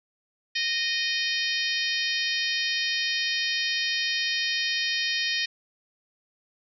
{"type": "harmonic tone", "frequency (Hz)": 618, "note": "D#5", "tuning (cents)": -12, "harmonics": [3, 4, 5, 6, 7, 8, 9], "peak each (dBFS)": [-30, -31, -32, -33, -33, -34, -35], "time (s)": [0.55, 5.46], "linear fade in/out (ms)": 10, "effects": []}